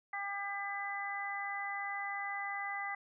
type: harmonic tone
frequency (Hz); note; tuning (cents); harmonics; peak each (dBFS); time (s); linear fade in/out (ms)
400.3; G4; +36; 2 / 3 / 4 / 5; -41 / -44 / -48 / -39; 0.13-2.95; 5
effects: none